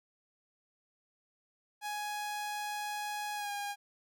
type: tone with pitch glide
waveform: sawtooth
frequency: 834 to 813.5 Hz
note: G#5 to G#5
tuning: +7 to -36 cents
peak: -32 dBFS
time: 1.81-3.76 s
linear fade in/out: 50 ms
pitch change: -43 cents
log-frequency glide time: 3.35-3.51 s
effects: none